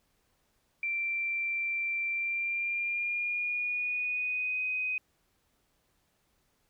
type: tone with pitch glide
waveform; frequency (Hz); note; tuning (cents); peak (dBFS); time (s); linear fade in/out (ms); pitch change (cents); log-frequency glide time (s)
sine; 2353 to 2507; D7 to D#7; +3 to +12; -29; 0.83-4.98; 2; +109; 2.1-4.62
effects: pink hiss -73 dBFS RMS until 6.69 s